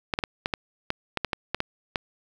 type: clicks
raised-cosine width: 0.3 ms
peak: -9 dBFS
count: 12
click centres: 0.138 / 0.189 / 0.238 / 0.459 / 0.538 / 0.904 / 1.173 / 1.247 / 1.332 / 1.546 / 1.604 / 1.958 s
effects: 7-bit